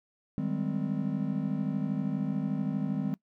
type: chord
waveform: triangle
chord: Ab major seventh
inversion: second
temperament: just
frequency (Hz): 155.74 / 194.67 / 207.7 / 259.6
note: Eb3 / G3 / Ab3 / C4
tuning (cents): +2 / -12 / 0 / -13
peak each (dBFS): -32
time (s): 0.38-3.14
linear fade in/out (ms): 0
effects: noise-tail reverb RT60 0.1 s tail -22 dB re dry